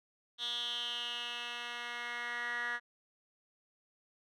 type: tone with band-pass filter sweep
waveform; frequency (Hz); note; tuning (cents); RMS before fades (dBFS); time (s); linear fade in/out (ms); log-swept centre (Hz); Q
10% pulse; 239.7; A#3; +48; -39; 0.38-2.8; 50; 3500 to 1800; 7.2
effects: none